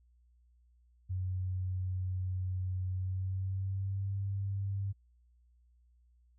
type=tone with pitch glide; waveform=sine; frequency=92.5 to 98.57 Hz; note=F#2 to G2; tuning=0 to +10 cents; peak=-32 dBFS; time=1.09-4.93 s; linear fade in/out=20 ms; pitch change=+110 cents; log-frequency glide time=2.89-4.16 s; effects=added 60 Hz sine -63 dBFS peak until 6.38 s